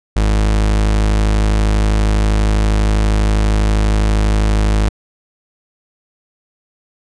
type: tone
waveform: 40% pulse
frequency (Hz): 52.4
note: G#1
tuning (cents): +16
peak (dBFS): -10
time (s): 0.16-4.89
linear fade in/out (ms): 5
effects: resampled to 22050 Hz

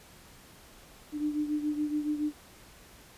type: beating tone pair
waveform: sine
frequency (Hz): 297.9 / 305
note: D4 / D#4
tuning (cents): +25 / -34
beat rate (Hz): 7.1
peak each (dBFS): -29 / -35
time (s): 1.12-2.33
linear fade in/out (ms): 50
effects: pink hiss -54 dBFS RMS until 3.17 s + resampled to 32000 Hz

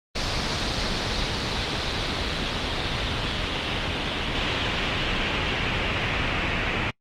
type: noise with low-pass filter sweep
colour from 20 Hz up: pink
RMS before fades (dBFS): -26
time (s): 0.15-6.91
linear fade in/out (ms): 10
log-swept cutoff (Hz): 4700 to 2500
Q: 2.5
effects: noise-tail reverb RT60 0.1 s tail -26 dB re dry + Opus 32 kbps

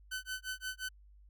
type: tone with tremolo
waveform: sawtooth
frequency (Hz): 1515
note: F#6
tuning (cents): +40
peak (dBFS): -32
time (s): 0.11-0.89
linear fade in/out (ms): 10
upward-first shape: sine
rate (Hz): 5.7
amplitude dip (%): 100
effects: added 50 Hz sine -56 dBFS peak until 1.29 s

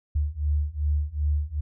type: beating tone pair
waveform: sine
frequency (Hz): 72.8 / 75.4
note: D2 / D2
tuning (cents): -15 / +46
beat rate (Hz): 2.6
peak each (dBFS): -26 / -25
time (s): 0.15-1.61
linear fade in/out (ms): 10
effects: none

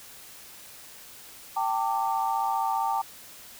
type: chord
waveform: sine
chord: G suspended second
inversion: none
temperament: equal with one note detuned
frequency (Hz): 784 / 899 / 1174.7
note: G5 / A5 / D6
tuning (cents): 0 / +37 / 0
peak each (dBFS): -28 / -27 / -32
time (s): 1.56-3.02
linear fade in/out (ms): 10
effects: white hiss -47 dBFS RMS until 3.59 s

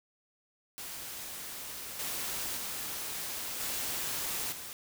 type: noise with level steps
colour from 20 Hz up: white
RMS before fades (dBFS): -42 / -36 / -38 / -35 / -43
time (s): 0.78-4.73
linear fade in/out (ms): 0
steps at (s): 1.99 / 2.57 / 3.6 / 4.52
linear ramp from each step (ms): 5
effects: none

